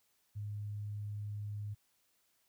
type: tone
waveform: sine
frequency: 103.83 Hz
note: G#2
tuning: in tune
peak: -38 dBFS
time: 0.35-1.75 s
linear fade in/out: 20 ms
effects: white hiss -75 dBFS RMS until 2.48 s